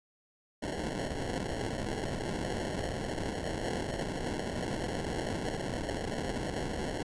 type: noise with sample-and-hold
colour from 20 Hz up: white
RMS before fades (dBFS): -35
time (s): 0.62-7.03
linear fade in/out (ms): 5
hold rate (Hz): 1225
effects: resampled to 22050 Hz